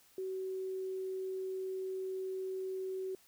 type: tone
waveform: sine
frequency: 377.8 Hz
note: F#4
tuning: 36 cents sharp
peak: -36 dBFS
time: 0.18-3.15 s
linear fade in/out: 2 ms
effects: white hiss -65 dBFS RMS until 3.27 s